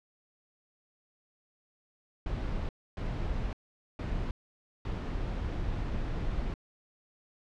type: noise bursts at uneven times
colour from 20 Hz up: brown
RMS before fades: -33 dBFS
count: 4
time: 2.26-2.69 / 2.97-3.53 / 3.99-4.31 / 4.85-6.54 s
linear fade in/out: 2 ms
effects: low-pass 4000 Hz 12 dB/octave